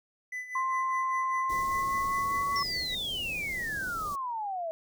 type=tone with tremolo; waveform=triangle; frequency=2000 Hz; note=B6; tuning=21 cents sharp; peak=-31 dBFS; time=0.32-2.95 s; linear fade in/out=5 ms; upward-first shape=sine; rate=5 Hz; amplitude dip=70%
type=tone with pitch glide; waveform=sine; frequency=1051 to 1119.9 Hz; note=C6 to C#6; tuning=+7 to +17 cents; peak=-27 dBFS; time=0.55-2.63 s; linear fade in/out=5 ms; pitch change=+110 cents; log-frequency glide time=1.39-2.44 s
type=band-stop noise; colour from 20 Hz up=pink; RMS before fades=-43 dBFS; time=1.49-4.16 s; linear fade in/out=10 ms; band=690 to 4500 Hz; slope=24 dB/octave
type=exponential sweep; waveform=sine; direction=down; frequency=5520 to 636 Hz; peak=-31 dBFS; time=2.56-4.71 s; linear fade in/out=0 ms
effects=none